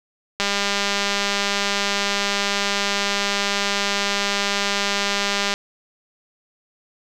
click train, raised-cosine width 0.2 ms, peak -4 dBFS, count 1034, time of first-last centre 0.4-5.539 s, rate 201 Hz, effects none

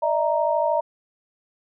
sine tone cluster, 599 / 652 / 933 Hz, D5 / E5 / A#5, +34 / -19 / +1 cents, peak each -23 dBFS, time 0.02-0.81 s, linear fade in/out 10 ms, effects none

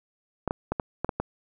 clicks, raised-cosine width 1 ms, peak -12 dBFS, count 7, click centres 0.477 / 0.509 / 0.72 / 0.798 / 1.046 / 1.092 / 1.2 s, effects none

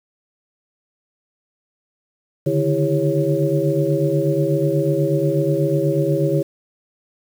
sine tone cluster, 143.3 / 151.5 / 329.8 / 400.5 / 551 Hz, D3 / D#3 / E4 / G4 / C#5, -42 / -46 / +1 / +37 / -11 cents, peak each -22 dBFS, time 2.46-6.43 s, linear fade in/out 10 ms, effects 7-bit

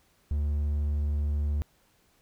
triangle tone, 73.42 Hz, D2, in tune, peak -23 dBFS, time 0.31-1.62 s, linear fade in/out 0 ms, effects pink hiss -66 dBFS RMS until 2.21 s

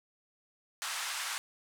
pink band-pass noise, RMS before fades -37 dBFS, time 0.82-1.38 s, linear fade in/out 0 ms, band 1000 to 11000 Hz, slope 24 dB/octave, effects none

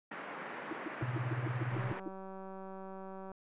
white band-pass noise, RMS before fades -44 dBFS, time 0.11-2 s, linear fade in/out 5 ms, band 170 to 1900 Hz, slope 24 dB/octave
sine tone bursts, 329.6 Hz, E4, in tune, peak -35 dBFS, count 10, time 0.71-2.08 s, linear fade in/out 2 ms, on 20 ms, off 130 ms
sine tone with tremolo, 123.47 Hz, B2, in tune, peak -31 dBFS, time 1.02-1.92 s, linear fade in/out 5 ms, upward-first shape sine, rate 17 Hz, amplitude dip 70%
click train, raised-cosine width 1 ms, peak -34 dBFS, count 306, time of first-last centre 1.72-3.317 s, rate 191 Hz
effects resampled to 8000 Hz

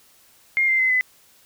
sine tone with pitch steps, 2125 / 2087 / 2050 / 2014 Hz, C7 / C7 / C7 / B6, +26 / -5 / -36 / +33 cents, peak -16 dBFS, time 0.57-1.01 s, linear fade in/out 0 ms, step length 110 ms, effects white hiss -55 dBFS RMS until 1.45 s

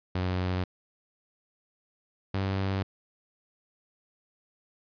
sawtooth tone pair in turn, 91.5 / 96.68 Hz, F#2 / G2, -19 / -23 cents, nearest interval minor second, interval 96 cents, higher second, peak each -23 dBFS, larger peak neither, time 0.15-0.64 / 2.34-2.83 s, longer neither, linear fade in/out 5 ms, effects resampled to 11025 Hz

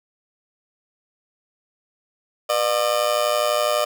30% pulse tone with amplitude modulation, 603 Hz, D5, 46 cents sharp, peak -12 dBFS, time 2.49-3.85 s, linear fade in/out 10 ms, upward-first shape sine, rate 112 Hz, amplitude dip 80%, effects none

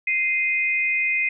sine tone pair together, 2089 / 2490 Hz, C7 / D#7, -3 / +1 cents, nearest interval minor third, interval 304 cents, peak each -22 dBFS, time 0.07-1.29 s, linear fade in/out 5 ms, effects none

